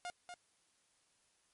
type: tone with echo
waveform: sawtooth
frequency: 711 Hz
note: F5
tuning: 31 cents sharp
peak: -37 dBFS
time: 0.05-0.1 s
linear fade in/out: 0 ms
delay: 240 ms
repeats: 1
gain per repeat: -6 dB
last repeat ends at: 0.34 s
effects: white hiss -74 dBFS RMS until 1.53 s + MP3 48 kbps